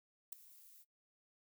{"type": "noise with ADSR envelope", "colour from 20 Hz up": "violet", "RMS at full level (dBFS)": -40, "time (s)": [0.32, 0.85], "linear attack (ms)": 8, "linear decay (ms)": 4, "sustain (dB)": -21, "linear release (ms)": 39, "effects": ["noise-tail reverb RT60 0.1 s tail -20 dB re dry"]}